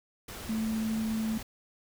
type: tone in noise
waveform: sine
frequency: 220.8 Hz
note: A3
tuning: 6 cents sharp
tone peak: -28 dBFS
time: 0.49-1.38 s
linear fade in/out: 5 ms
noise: pink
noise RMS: -42 dBFS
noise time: 0.28-1.43 s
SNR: +11 dB
effects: none